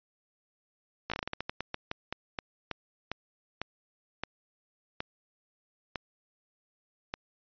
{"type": "slowing click train", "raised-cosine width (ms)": 0.3, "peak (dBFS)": -17, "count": 22, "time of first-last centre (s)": [1.1, 7.139], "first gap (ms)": 16, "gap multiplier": 1.24, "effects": ["resampled to 11025 Hz"]}